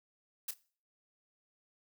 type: noise with echo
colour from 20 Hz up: blue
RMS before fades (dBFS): -37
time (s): 0.48-0.51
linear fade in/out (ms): 5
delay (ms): 29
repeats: 1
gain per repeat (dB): -13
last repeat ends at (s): 0.539
effects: noise-tail reverb RT60 0.4 s tail -19 dB re dry